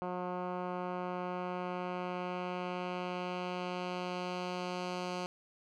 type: tone with low-pass filter sweep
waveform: 10% pulse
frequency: 180.2 Hz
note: F#3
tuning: 45 cents flat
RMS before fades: -38 dBFS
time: 0.02-5.26 s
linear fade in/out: 0 ms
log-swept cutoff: 1200 to 5300 Hz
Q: 1.1
effects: none